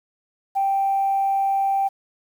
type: tone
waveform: sine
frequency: 784 Hz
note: G5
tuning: in tune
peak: -17 dBFS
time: 0.55-1.89 s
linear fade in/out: 20 ms
effects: tanh soft clip ceiling -13 dBFS + 8-bit